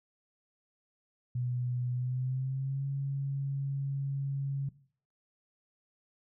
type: tone with pitch glide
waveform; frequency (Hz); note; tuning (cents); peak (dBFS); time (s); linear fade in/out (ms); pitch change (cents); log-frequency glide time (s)
sine; 123.8 to 138.16; B2 to C#3; +5 to -5; -30; 1.35-4.69; 5; +190; 1.92-2.86
effects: noise-tail reverb RT60 0.5 s tail -18 dB re dry